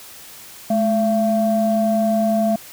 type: tone pair together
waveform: sine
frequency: 214.1 / 675 Hz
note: A3 / E5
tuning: -47 / +41 cents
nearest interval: octave + minor sixth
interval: 1988 cents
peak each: -17 dBFS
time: 0.7-2.56 s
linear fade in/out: 5 ms
effects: tanh soft clip ceiling -8 dBFS + white hiss -40 dBFS RMS until 2.72 s